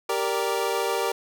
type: chord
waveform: 25% pulse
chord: G minor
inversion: none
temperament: equal with one note detuned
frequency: 392 / 466.2 / 584.3 Hz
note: G4 / Bb4 / D5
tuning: 0 / 0 / -9 cents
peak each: -24 / -23 / -27 dBFS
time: 0.09-1.12 s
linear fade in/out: 5 ms
effects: none